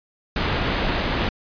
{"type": "low-pass noise", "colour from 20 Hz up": "pink", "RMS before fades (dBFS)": -23, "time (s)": [0.36, 1.29], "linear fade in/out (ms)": 2, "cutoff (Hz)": 4000, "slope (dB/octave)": 24, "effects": ["resampled to 11025 Hz"]}